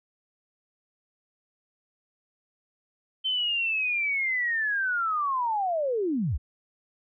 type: linear sweep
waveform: sine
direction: down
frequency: 3100 to 46.93 Hz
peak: -24 dBFS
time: 3.24-6.38 s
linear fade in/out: 20 ms
effects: none